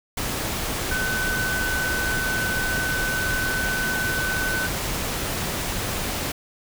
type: tone in noise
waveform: sine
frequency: 1512 Hz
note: F#6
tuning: 37 cents sharp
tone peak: -24 dBFS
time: 0.91-4.67 s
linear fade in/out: 5 ms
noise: pink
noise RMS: -27 dBFS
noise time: 0.17-6.32 s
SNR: 0 dB
effects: none